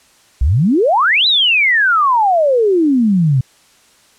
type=exponential two-way sweep; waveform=sine; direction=up then down; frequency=56.7 to 4046 to 123.7 Hz; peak=-9 dBFS; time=0.41-3.41 s; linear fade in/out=5 ms; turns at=1.27 s; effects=white hiss -50 dBFS RMS until 4.18 s + low-pass 9000 Hz 12 dB/octave